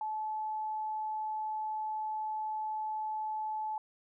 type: tone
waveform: sine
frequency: 864 Hz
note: A5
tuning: 32 cents flat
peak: -33 dBFS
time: 0.01-3.78 s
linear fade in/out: 2 ms
effects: none